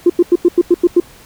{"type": "tone bursts", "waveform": "sine", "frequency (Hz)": 349.2, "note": "F4", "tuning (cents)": 0, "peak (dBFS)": -4, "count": 8, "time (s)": [0.06, 1.001], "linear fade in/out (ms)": 5, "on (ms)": 38, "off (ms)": 91, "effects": ["tanh soft clip ceiling 0 dBFS", "pink hiss -42 dBFS RMS until 1.25 s"]}